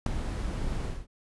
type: noise with ADSR envelope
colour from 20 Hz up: brown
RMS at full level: -19 dBFS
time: 0.06-1.07 s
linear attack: 4 ms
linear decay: 4 ms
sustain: -12 dB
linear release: 220 ms
effects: resampled to 24000 Hz